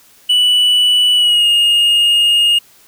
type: tone with pitch glide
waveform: triangle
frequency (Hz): 2960 to 2848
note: F#7 to F7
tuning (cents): 0 to +33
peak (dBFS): -7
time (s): 0.29-2.59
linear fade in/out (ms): 10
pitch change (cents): -67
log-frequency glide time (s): 1.15-1.47
effects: white hiss -47 dBFS RMS until 2.87 s